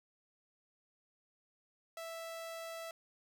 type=tone; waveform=sawtooth; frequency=659.3 Hz; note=E5; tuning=in tune; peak=-39 dBFS; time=1.97-2.91 s; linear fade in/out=2 ms; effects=none